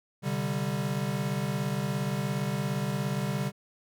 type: chord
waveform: square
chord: C suspended second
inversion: none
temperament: equal with one note detuned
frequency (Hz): 129.61 / 146.83 / 196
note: C3 / D3 / G3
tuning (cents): -16 / 0 / 0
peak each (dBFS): -34 / -33 / -33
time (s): 0.22-3.52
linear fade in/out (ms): 50
effects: none